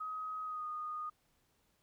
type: tone with pitch glide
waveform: sine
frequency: 1263 to 1232 Hz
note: D#6 to D#6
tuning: +26 to -17 cents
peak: -38 dBFS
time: 0-1.1 s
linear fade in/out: 10 ms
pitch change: -43 cents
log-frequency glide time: 0.43-0.66 s
effects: pink hiss -75 dBFS RMS until 1.82 s